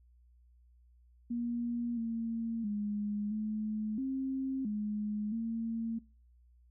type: tone with pitch steps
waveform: sine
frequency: 237.6 / 228.5 / 207.2 / 214.7 / 265.9 / 210 / 227.5 Hz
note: A#3 / A#3 / G#3 / A3 / C4 / G#3 / A#3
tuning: +33 / -34 / -4 / -42 / +28 / +19 / -42 cents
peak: -32 dBFS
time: 1.3-5.99 s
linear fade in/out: 10 ms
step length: 670 ms
effects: noise-tail reverb RT60 0.4 s tail -23 dB re dry + added 60 Hz sine -60 dBFS peak until 6.7 s